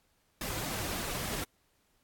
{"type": "noise with flanger", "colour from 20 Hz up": "pink", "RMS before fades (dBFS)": -36, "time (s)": [0.41, 1.44], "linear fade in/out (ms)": 2, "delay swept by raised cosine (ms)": [2, 4.8], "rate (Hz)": 3.5, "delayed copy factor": -0.55, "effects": ["pink hiss -72 dBFS RMS until 2.03 s", "AAC 64 kbps"]}